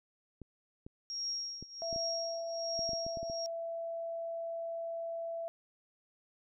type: clicks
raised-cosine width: 3 ms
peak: -33 dBFS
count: 12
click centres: 0.417 / 0.865 / 1.626 / 1.928 / 1.961 / 2.792 / 2.892 / 2.933 / 3.065 / 3.172 / 3.23 / 3.299 s
type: tone with tremolo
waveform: sine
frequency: 5588 Hz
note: F8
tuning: in tune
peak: -33 dBFS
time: 1.1-3.46 s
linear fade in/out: 0 ms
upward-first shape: triangle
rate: 1.3 Hz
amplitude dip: 90%
type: tone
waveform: sine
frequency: 667 Hz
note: E5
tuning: 20 cents sharp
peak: -36 dBFS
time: 1.82-5.48 s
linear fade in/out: 0 ms
effects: none